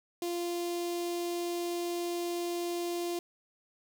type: tone with notch filter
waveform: sawtooth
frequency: 347.1 Hz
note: F4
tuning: 11 cents flat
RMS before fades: -34 dBFS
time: 0.22-3.19 s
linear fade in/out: 2 ms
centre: 1500 Hz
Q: 0.66
effects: none